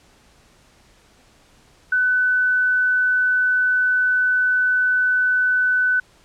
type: tone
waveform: sine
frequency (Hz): 1500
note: F#6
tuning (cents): +23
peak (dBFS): -15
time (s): 1.92-6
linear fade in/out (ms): 5
effects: pink hiss -54 dBFS RMS until 6.24 s + low-pass 9000 Hz 12 dB/octave